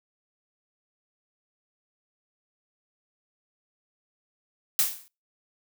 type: noise with exponential decay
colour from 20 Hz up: blue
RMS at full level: -19 dBFS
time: 4.79-5.08 s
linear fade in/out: 0 ms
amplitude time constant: 62 ms
effects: noise-tail reverb RT60 0.3 s tail -25 dB re dry